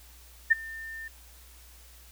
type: tone with ADSR envelope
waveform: sine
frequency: 1800 Hz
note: A6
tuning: 39 cents sharp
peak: -14 dBFS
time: 0.5-1.08 s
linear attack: 17 ms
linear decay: 19 ms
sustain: -23 dB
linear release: 4 ms
effects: added 60 Hz sine -52 dBFS peak until 2.11 s + white hiss -55 dBFS RMS until 2.11 s